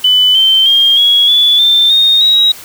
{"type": "tone with pitch steps", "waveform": "sine", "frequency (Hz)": [3000, 3106, 3215, 3329, 3446, 3568, 3693, 3824], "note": ["F#7", "G7", "G7", "G#7", "A7", "A7", "A#7", "A#7"], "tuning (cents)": [23, -17, 43, 3, -37, 23, -17, 43], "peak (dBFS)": -5, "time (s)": [0.04, 2.52], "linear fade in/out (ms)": 5, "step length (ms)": 310, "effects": ["white hiss -32 dBFS RMS until 2.64 s"]}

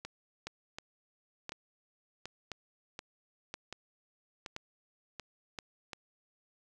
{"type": "two click trains", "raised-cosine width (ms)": 0.2, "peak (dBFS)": [-24, -22], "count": [9, 6], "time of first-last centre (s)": [[0.05, 5.932], [0.47, 5.588]], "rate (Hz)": [1.36, 0.977], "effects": []}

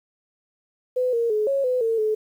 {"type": "tone with pitch steps", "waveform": "sine", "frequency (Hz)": [504, 466.1, 426, 550, 504, 453.1, 431.3], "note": ["B4", "A#4", "G#4", "C#5", "B4", "A#4", "A4"], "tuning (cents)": [35, 0, 44, -14, 35, -49, -35], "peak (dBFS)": -19, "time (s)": [0.96, 2.15], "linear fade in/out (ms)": 10, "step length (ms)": 170, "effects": ["9-bit"]}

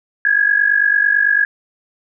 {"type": "tone pair together", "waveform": "sine", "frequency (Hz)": [1640, 1689], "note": ["G#6", "G#6"], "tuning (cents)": [-22, 29], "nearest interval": "minor second", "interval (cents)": 51, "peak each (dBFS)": -14, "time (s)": [0.25, 1.45], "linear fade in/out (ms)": 2, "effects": []}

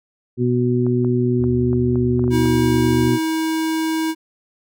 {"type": "harmonic tone", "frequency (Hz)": 123, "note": "B2", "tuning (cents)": -7, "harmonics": [1, 2, 3], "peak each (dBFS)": [-19, -19, -20], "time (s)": [0.37, 3.19], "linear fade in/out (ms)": 50}
{"type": "clicks", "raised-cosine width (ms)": 1, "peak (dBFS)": -21, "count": 9, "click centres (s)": [0.866, 1.047, 1.44, 1.731, 1.957, 2.194, 2.241, 2.279, 2.456]}
{"type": "tone with vibrato", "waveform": "triangle", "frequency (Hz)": 75.2, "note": "D2", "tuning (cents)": 42, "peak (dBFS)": -26, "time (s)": [1.39, 3.1], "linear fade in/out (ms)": 20, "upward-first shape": "square", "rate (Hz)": 2.8, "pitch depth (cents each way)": 31}
{"type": "tone", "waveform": "square", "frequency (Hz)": 320, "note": "D#4", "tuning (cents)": 49, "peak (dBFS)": -19, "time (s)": [2.3, 4.15], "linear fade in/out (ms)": 50}
{"effects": []}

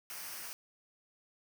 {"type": "noise with comb filter", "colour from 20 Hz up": "white", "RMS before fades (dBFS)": -44, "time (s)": [0.1, 0.53], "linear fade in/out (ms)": 0, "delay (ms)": 0.27, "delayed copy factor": -0.5, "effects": []}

